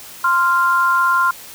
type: tone pair together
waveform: sine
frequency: 1046.5 / 1391.7 Hz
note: C6 / F6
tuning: 0 / -6 cents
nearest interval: perfect fourth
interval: 494 cents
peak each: -15 dBFS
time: 0.24-1.31 s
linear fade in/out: 5 ms
effects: white hiss -37 dBFS RMS until 1.54 s